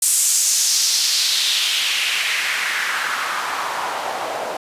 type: noise with band-pass filter sweep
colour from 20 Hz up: white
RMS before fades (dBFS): -20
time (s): 0.02-4.57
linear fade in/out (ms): 5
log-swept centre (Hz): 8600 to 610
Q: 2.2
effects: resampled to 32000 Hz